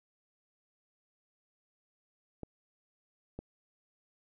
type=clicks; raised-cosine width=2 ms; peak=-27 dBFS; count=2; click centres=2.433 / 3.39 s; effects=none